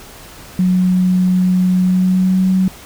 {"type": "tone with pitch glide", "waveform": "sine", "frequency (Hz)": [183.2, 187.48], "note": ["F#3", "F#3"], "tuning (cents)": [-17, 23], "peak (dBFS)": -10, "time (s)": [0.59, 2.68], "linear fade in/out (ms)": 2, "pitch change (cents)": 40, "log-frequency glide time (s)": [1.81, 2.48], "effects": ["pink hiss -37 dBFS RMS until 2.85 s"]}